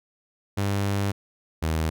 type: tone pair in turn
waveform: sawtooth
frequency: 100 / 79.62 Hz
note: G2 / D#2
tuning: +35 / +40 cents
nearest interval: major third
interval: 395 cents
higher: first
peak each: -19 dBFS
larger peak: neither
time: 0.57-1.12 / 1.62-1.9 s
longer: first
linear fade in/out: 10 ms
effects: none